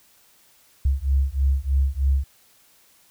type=beating tone pair; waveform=sine; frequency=66.6 / 69.8 Hz; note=C2 / C#2; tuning=+31 / +13 cents; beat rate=3.2 Hz; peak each=-21 dBFS; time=0.85-2.24 s; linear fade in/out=5 ms; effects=white hiss -57 dBFS RMS until 3.1 s